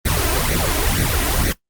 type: noise with flanger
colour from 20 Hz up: pink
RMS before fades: -18 dBFS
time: 0.05-1.53 s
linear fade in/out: 10 ms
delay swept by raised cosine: 0.48 to 3.08 ms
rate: 2.1 Hz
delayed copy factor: +1
effects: noise-tail reverb RT60 0.1 s tail -17 dB re dry + Opus 24 kbps